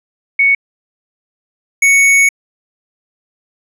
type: tone pair in turn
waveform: sine / square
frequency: 2222 / 2222 Hz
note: C#7 / C#7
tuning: +4 / +4 cents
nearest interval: unison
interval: 0 cents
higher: neither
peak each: -7 dBFS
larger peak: neither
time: 0.39-0.55 / 1.82-2.29 s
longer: second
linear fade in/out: 5 ms
effects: low-pass 12000 Hz 12 dB/octave